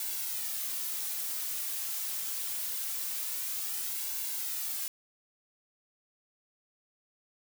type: noise with flanger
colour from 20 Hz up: blue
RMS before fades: -35 dBFS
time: 0-4.88 s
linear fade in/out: 2 ms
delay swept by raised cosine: 1.6 to 4.2 ms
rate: 0.24 Hz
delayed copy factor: -0.5
effects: none